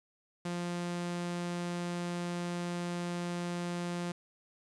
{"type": "tone", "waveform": "sawtooth", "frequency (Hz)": 174.61, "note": "F3", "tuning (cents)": 0, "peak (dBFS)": -30, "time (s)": [0.45, 4.12], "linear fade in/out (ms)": 5, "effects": ["resampled to 22050 Hz", "10-bit"]}